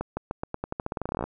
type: accelerating click train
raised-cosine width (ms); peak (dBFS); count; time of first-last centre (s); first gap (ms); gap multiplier
1; -15; 21; 0.01-1.24; 160; 0.88
effects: none